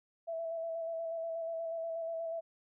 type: tone with vibrato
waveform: sine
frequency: 660 Hz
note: E5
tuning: 2 cents sharp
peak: -35 dBFS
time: 0.27-2.41 s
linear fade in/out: 20 ms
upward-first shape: square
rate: 8.3 Hz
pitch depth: 19 cents each way
effects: none